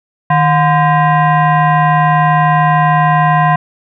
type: tone with frequency modulation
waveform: sine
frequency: 155.5 Hz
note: D#3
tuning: 1 cent flat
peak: -7 dBFS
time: 0.3-3.56 s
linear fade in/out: 5 ms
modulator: 873 Hz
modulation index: 1.4
effects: none